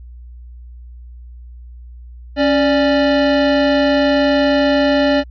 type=tone pair together; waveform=square; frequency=276.8 / 587.3 Hz; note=C#4 / D5; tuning=-2 / 0 cents; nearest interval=octave + minor second; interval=1302 cents; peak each=-15 dBFS; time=2.36-5.24 s; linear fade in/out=50 ms; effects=added 60 Hz sine -33 dBFS peak until 5.3 s + resampled to 11025 Hz